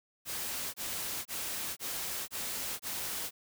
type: noise bursts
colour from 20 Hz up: white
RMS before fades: -37 dBFS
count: 6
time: 0.25-3.31 s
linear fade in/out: 50 ms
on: 490 ms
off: 24 ms
effects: none